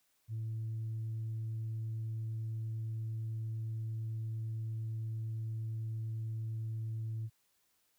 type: tone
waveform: sine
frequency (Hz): 111.4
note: A2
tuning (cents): +22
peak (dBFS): -34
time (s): 0.28-7.3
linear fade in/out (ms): 50
effects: tanh soft clip ceiling -33 dBFS + white hiss -75 dBFS RMS until 7.98 s